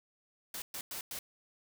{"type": "noise bursts at uneven times", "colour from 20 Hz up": "white", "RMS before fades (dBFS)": -41, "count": 4, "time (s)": [[0.54, 0.62], [0.74, 0.81], [0.91, 1.01], [1.11, 1.19]], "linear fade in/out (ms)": 2, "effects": []}